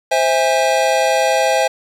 square chord, C augmented, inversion none, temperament just, 523.3 / 654.1 / 817.6 Hz, C5 / E5 / G#5, 0 / -14 / -27 cents, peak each -18 dBFS, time 0.11-1.68 s, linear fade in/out 10 ms, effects low-pass 9000 Hz 12 dB/octave + 7-bit

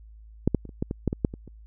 clicks, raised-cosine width 3 ms, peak -7 / -8 / -27 / -29 / -13 / -16 / -10 / -15 / -8 / -23 / -30 dBFS, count 11, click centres 0.476 / 0.547 / 0.653 / 0.692 / 0.825 / 0.911 / 1.077 / 1.129 / 1.248 / 1.339 / 1.477 s, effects added 54 Hz sine -45 dBFS peak until 1.66 s

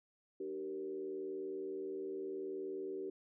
sine tone with frequency modulation, 384.1 Hz, G4, 35 cents flat, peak -39 dBFS, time 0.4-3.1 s, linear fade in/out 5 ms, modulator 80.7 Hz, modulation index 0.79, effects none

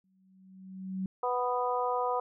sine tone with exponential growth, 189 Hz, F#3, 37 cents sharp, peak -29 dBFS, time 0.04-1.06 s, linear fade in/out 2 ms, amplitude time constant 220 ms
harmonic tone, 247.5 Hz, B3, 4 cents sharp, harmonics 2 / 3 / 4 / 5, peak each -32 / -33 / -32 / -36 dBFS, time 1.23-2.2 s, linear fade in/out 5 ms
effects none

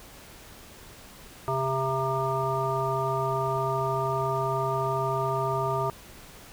harmonic tone, 133 Hz, C3, 29 cents sharp, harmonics 1 / 3 / 5 / 7 / 9, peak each -31 / -31 / -31 / -31 / -31 dBFS, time 1.48-5.9 s, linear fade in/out 0 ms, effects pink hiss -48 dBFS RMS until 6.52 s

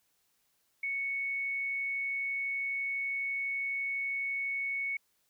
sine tone, 2217 Hz, C#7, in tune, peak -31 dBFS, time 0.83-4.97 s, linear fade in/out 5 ms, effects white hiss -74 dBFS RMS until 5.29 s

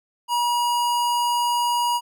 square tone, 960 Hz, B5, 49 cents flat, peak -20 dBFS, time 0.28-2.01 s, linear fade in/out 50 ms, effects none

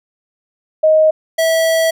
sine / square tone pair in turn, 626 / 651.7 Hz, D#5 / E5, +10 / -20 cents, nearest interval minor second, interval 70 cents, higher second, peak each -7 / -12 dBFS, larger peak first, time 0.83-1.11 / 1.38-1.91 s, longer second, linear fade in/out 10 ms, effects none

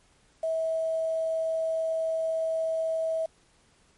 sine tone with quantisation, 647 Hz, E5, 32 cents flat, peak -25 dBFS, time 0.43-3.26 s, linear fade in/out 5 ms, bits 8, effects pink hiss -63 dBFS RMS until 3.97 s + MP3 48 kbps

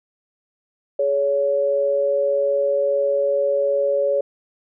sine tone pair together, 419.8 / 562.3 Hz, G#4 / C#5, +19 / +25 cents, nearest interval perfect fourth, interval 506 cents, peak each -24 / -17 dBFS, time 0.99-4.21 s, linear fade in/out 5 ms, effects none

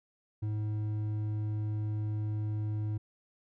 triangle tone with hard clipping, 106.5 Hz, G#2, 44 cents sharp, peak -32 dBFS, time 0.42-2.98 s, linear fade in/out 10 ms, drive 9 dB, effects none

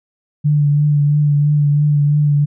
sine tone with vibrato, 146.8 Hz, D3, in tune, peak -10 dBFS, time 0.44-2.46 s, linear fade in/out 20 ms, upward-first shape triangle, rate 3 Hz, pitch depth 30 cents each way, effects none

